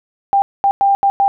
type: tone bursts at uneven times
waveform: sine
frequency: 794 Hz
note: G5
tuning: 22 cents sharp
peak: -9 dBFS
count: 5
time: 0.33-0.42 / 0.64-0.71 / 0.81-0.95 / 1.03-1.1 / 1.2-1.28 s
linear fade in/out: 0 ms
effects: none